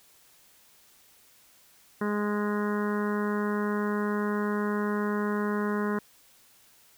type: harmonic tone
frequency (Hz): 207.7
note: G#3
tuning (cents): 0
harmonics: 1 / 2 / 3 / 4 / 5 / 6 / 7 / 8 / 9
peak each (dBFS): -28 / -31 / -42 / -44 / -36 / -41 / -39 / -43 / -43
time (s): 2.01-5.99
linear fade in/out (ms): 5
effects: white hiss -59 dBFS RMS until 6.97 s